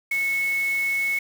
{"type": "tone in noise", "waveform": "sine", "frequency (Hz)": 2200, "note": "C#7", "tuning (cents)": -14, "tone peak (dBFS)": -21, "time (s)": [0.11, 1.19], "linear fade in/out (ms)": 5, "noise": "white", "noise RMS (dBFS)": -39, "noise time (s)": [0.11, 1.19], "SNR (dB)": 15, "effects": []}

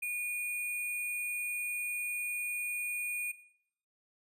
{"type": "tone with sample-and-hold", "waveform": "sine", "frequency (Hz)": 2450, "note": "D#7", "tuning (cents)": -27, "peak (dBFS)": -32, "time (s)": [0.02, 3.32], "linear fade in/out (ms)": 10, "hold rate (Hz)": 11025, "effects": ["noise-tail reverb RT60 0.7 s tail -18 dB re dry", "resampled to 32000 Hz"]}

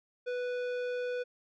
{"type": "tone with tanh clipping", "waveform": "sine", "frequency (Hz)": 493.9, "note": "B4", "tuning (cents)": 0, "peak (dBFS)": -34, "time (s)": [0.26, 1.24], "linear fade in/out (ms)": 20, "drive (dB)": 14, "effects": []}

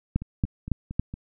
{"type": "two click trains", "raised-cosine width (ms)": 5, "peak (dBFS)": [-22, -10], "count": [5, 4], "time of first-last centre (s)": [[0.22, 1.14], [0.16, 0.996]], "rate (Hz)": [4.35, 3.59], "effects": []}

